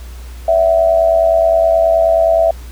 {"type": "tone with amplitude modulation", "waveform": "sine", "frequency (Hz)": 659.3, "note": "E5", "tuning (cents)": 0, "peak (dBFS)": -5, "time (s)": [0.48, 2.51], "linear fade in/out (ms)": 5, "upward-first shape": "sine", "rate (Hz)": 89.5, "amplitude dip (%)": 70, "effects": ["added 60 Hz sine -28 dBFS peak until 2.71 s", "pink hiss -41 dBFS RMS until 2.71 s"]}